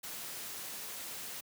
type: noise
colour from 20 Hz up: white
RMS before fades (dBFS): -43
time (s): 0.03-1.41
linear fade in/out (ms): 10
effects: high-pass 100 Hz 12 dB/octave